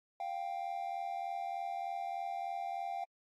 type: tone pair together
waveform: triangle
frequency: 700.7 / 784 Hz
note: F5 / G5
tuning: +6 / 0 cents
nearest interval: major second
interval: 194 cents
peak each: -38 / -37 dBFS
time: 0.2-3.04 s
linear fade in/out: 2 ms
effects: AAC 48 kbps